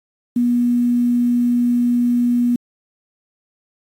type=tone with quantisation; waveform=sine; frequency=241.8 Hz; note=B3; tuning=36 cents flat; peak=-13 dBFS; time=0.36-2.56 s; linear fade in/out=5 ms; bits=7; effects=AAC 48 kbps